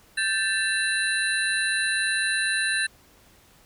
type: tone cluster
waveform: sine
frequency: 1565 / 1761 / 2687 / 4006 / 9470 Hz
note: G6 / A6 / E7 / B7 / D9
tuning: -3 / +1 / +33 / +24 / +13 cents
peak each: -27 / -26 / -33 / -29 / -32 dBFS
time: 0.17-2.87 s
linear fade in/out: 10 ms
effects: pink hiss -56 dBFS RMS until 3.65 s